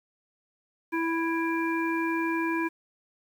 harmonic tone with a mistuned harmonic, 329.6 Hz, E4, in tune, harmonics 1 / 3 / 5 / 7, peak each -27 / -32 / -34 / -35 dBFS, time 0.92-2.69 s, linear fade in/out 20 ms, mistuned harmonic 7, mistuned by +49 cents, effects 9-bit

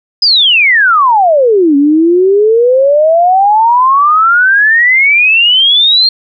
sine exponential two-way sweep, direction down then up, 5090 to 277.2 to 4254 Hz, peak -4 dBFS, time 0.22-6.09 s, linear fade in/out 5 ms, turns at 1.76 s, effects none

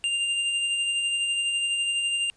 square tone with tremolo, 2794 Hz, F7, in tune, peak -23 dBFS, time 0.04-2.3 s, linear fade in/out 0 ms, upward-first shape sine, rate 12 Hz, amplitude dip 30%, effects pink hiss -62 dBFS RMS until 2.36 s + resampled to 22050 Hz

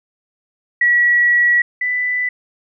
sine tone pair in turn, 1929 / 1989 Hz, B6 / B6, -41 / +12 cents, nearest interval minor second, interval 53 cents, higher second, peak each -10 / -16 dBFS, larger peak first, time 0.81-1.62 / 1.81-2.29 s, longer first, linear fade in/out 5 ms, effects none

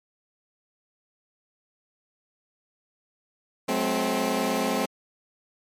15% pulse chord, F# diminished, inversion none, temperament equal with one note detuned, 185 / 215 / 261.6 Hz, F#3 / A3 / C4, 0 / -40 / 0 cents, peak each -25 / -21 / -20 dBFS, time 3.68-4.86 s, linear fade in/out 10 ms, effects MP3 64 kbps

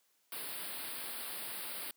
white band-stop noise, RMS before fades -42 dBFS, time 0.32-1.91 s, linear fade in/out 2 ms, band 4900 to 8500 Hz, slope 96 dB/octave, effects white hiss -74 dBFS RMS until 1.96 s + high-pass 200 Hz 12 dB/octave

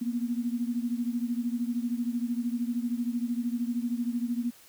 sine beating tone pair, 235.3 / 248.3 Hz, A#3 / B3, +16 / +9 cents, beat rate 13 Hz, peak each -29 / -32 dBFS, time 0.01-4.51 s, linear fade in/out 10 ms, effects white hiss -55 dBFS RMS until 4.68 s

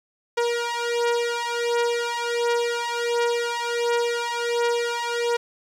sawtooth beating tone pair, 473.1 / 474.5 Hz, A#4 / A#4, +26 / +31 cents, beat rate 1.4 Hz, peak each -21 dBFS, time 0.37-5.37 s, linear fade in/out 10 ms, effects low-pass 7000 Hz 12 dB/octave + 9-bit

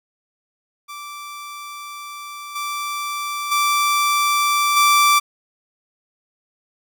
sawtooth tone with level steps, 1169 Hz, D6, 8 cents flat, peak -28 / -20 / -12 / -8 dBFS, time 0.88-5.2 s, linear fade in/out 20 ms, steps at 2.55 / 3.51 / 4.76 s, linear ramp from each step 10 ms, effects none

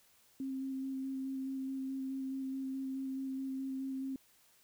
sine tone with vibrato, 266.4 Hz, C4, 31 cents sharp, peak -36 dBFS, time 0.4-4.16 s, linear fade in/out 2 ms, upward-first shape square, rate 4.7 Hz, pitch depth 10 cents each way, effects white hiss -67 dBFS RMS until 4.63 s

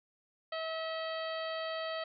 harmonic tone with a mistuned harmonic, 645 Hz, E5, 38 cents flat, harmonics 1 / 2 / 3 / 4 / 5 / 6 / 7, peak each -37 / -42 / -44 / -50 / -46 / -51 / -49 dBFS, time 0.52-2.04 s, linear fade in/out 5 ms, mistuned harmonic 5, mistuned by -30 cents, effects none

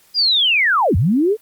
sine linear two-way sweep, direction down then up, 4978 to 73.42 to 454.1 Hz, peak -12 dBFS, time 0.14-1.37 s, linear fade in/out 50 ms, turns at 0.96 s, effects white hiss -53 dBFS RMS until 1.41 s + Opus 48 kbps

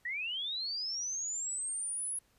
sine linear sweep, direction up, 1853 to 10560 Hz, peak -34 dBFS, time 0.05-2.19 s, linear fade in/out 5 ms, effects pink hiss -70 dBFS RMS until 2.38 s + resampled to 32000 Hz

